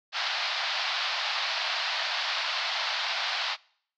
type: band-pass noise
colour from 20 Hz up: white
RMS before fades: -30 dBFS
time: 0.12-3.57 s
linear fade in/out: 50 ms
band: 640 to 4800 Hz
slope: 48 dB/octave
effects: noise-tail reverb RT60 0.6 s tail -24 dB re dry